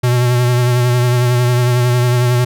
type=tone with vibrato; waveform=square; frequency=122.9 Hz; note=B2; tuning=8 cents flat; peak=-11 dBFS; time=0.03-2.45 s; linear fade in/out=10 ms; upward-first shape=triangle; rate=11 Hz; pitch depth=35 cents each way; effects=none